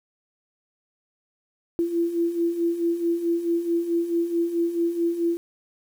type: beating tone pair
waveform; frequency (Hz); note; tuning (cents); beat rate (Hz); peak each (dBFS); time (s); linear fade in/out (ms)
sine; 335.8 / 340.4; E4 / F4; +32 / -44; 4.6; -28 / -22; 1.79-5.37; 0
effects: 8-bit